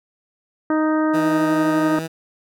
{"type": "harmonic tone", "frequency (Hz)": 311.1, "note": "D#4", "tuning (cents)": 0, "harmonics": [1, 2, 3, 4, 5, 6], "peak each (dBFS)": [-17, -24, -28, -27, -31, -36], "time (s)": [0.7, 1.99], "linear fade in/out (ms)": 2}
{"type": "tone with vibrato", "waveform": "15% pulse", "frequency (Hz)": 161.5, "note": "E3", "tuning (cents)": -35, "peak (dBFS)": -19, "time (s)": [1.13, 2.08], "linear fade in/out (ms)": 20, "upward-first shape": "sine", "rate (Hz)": 7.9, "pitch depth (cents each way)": 14}
{"effects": []}